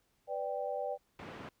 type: chord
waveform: sine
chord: G major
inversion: first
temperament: equal with one note detuned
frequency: 497.6 / 587.3 / 784 Hz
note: B4 / D5 / G5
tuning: +13 / 0 / 0 cents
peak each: -39 / -37 / -39 dBFS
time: 0.27-0.98 s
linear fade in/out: 50 ms
type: band-pass noise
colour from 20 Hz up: pink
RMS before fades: -47 dBFS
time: 1.19-1.49 s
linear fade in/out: 2 ms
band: 130 to 2100 Hz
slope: 12 dB/octave
effects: pink hiss -75 dBFS RMS until 1.6 s